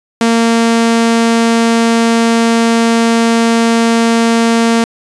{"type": "tone", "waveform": "sawtooth", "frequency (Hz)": 230, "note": "A#3", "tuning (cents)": -23, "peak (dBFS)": -4, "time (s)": [0.21, 4.84], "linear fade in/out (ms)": 2, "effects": ["resampled to 22050 Hz"]}